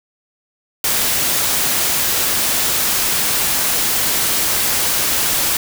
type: noise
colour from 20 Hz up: white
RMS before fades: -17 dBFS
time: 0.84-5.57 s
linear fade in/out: 2 ms
effects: none